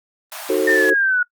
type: high-pass noise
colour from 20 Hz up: pink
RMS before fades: -31 dBFS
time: 0.32-0.9 s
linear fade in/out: 0 ms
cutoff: 600 Hz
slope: 96 dB/octave
type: chord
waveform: sine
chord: D# diminished seventh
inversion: none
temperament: just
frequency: 311.1 / 373.4 / 448 / 537.6 Hz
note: D#4 / F#4 / A4 / C5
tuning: 0 / +16 / +31 / +47 cents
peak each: -23 / -19 / -19 / -22 dBFS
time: 0.49-0.94 s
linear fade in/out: 10 ms
type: linear sweep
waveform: sine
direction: down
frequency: 1829 to 1448 Hz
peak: -14 dBFS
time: 0.67-1.23 s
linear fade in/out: 5 ms
effects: noise-tail reverb RT60 0.1 s tail -24 dB re dry + Opus 24 kbps